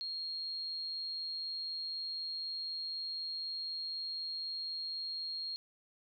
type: tone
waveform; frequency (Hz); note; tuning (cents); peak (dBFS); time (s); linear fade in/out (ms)
sine; 4254; C8; +28; -37; 0.01-5.56; 0
effects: none